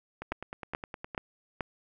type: two click trains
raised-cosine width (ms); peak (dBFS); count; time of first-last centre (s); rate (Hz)
0.5; -23 / -16; 10 / 4; 0.22-1.148 / 0.32-1.608; 9.7 / 2.33
effects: none